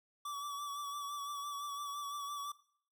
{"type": "tone with vibrato", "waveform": "square", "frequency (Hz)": 1149, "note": "D6", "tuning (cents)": -38, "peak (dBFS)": -40, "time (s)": [0.25, 2.52], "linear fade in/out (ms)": 5, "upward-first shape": "sine", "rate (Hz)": 5.9, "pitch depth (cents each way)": 35, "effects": ["noise-tail reverb RT60 0.6 s tail -19 dB re dry"]}